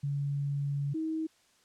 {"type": "tone pair in turn", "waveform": "sine", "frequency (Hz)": [141.8, 318.3], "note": ["C#3", "D#4"], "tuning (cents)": [40, 39], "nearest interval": "octave + major second", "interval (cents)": 1399, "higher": "second", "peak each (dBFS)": [-29, -30], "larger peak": "first", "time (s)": [[0.03, 0.94], [0.94, 1.27]], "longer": "first", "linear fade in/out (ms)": 10, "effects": ["white hiss -66 dBFS RMS until 1.64 s", "low-pass 8000 Hz 12 dB/octave"]}